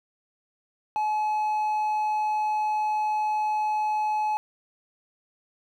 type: tone with hard clipping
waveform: sine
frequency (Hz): 853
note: G#5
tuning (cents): +46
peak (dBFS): -24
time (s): 0.96-4.37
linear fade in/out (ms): 0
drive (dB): 3
effects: none